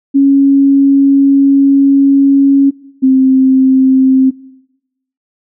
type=tone pair in turn; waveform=sine; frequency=276.2 / 263 Hz; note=C#4 / C4; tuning=-6 / +9 cents; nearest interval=minor second; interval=85 cents; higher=first; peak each=-4 dBFS; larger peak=neither; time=0.14-2.71 / 3.02-4.31 s; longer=first; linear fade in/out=20 ms; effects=noise-tail reverb RT60 0.9 s tail -21 dB re dry